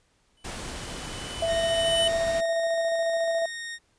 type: tone with exponential growth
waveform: square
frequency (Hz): 2997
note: F#7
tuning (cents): +22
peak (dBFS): -22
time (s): 0.37-2.08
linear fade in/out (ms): 5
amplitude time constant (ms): 370
type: noise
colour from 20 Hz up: pink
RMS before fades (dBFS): -36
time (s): 0.44-2.41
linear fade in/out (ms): 10
type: tone with tremolo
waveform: sine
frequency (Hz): 664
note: E5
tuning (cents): +12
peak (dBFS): -22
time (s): 1.42-3.46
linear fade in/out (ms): 5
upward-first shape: square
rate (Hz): 14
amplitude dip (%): 25
type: tone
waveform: sawtooth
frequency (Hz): 1853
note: A#6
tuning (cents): -11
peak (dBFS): -30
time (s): 1.46-3.79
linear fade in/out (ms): 50
effects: pink hiss -67 dBFS RMS until 3.98 s + resampled to 22050 Hz